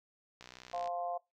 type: click train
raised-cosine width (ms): 0.2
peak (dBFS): -32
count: 30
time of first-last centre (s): 0.41-0.875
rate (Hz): 62.4
type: harmonic tone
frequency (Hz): 174.61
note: F3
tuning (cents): 0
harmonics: 3 / 4 / 5 / 6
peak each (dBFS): -44 / -35 / -48 / -46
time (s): 0.73-1.18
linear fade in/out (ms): 10
effects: noise-tail reverb RT60 0.2 s tail -22 dB re dry